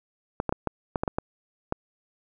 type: clicks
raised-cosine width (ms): 1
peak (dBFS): -11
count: 9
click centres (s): 0.401 / 0.493 / 0.525 / 0.673 / 0.958 / 1.035 / 1.078 / 1.185 / 1.724
effects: none